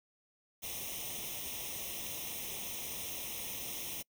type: noise with comb filter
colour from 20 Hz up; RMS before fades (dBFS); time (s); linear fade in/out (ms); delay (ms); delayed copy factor
white; -41; 0.62-4.03; 20; 0.33; +0.85
effects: noise-tail reverb RT60 0.1 s tail -26 dB re dry